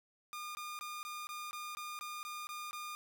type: tone bursts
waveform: sawtooth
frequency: 1213 Hz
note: D#6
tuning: 44 cents flat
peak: -38 dBFS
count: 11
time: 0.33-2.95 s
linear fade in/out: 0 ms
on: 220 ms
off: 20 ms
effects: none